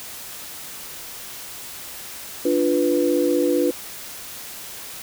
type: chord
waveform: sine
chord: B diminished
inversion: first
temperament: equal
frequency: 293.7 / 349.2 / 493.9 Hz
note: D4 / F4 / B4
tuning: 0 / 0 / 0 cents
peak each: -21 dBFS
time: 2.45-3.71 s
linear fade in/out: 5 ms
effects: white hiss -36 dBFS RMS until 5.02 s